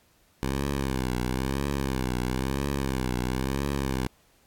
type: tone with vibrato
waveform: 10% pulse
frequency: 65.7 Hz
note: C2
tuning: 8 cents sharp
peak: -18 dBFS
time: 0.43-4.07 s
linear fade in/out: 0 ms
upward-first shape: triangle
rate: 1 Hz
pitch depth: 130 cents each way
effects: pink hiss -63 dBFS RMS until 4.46 s + AAC 64 kbps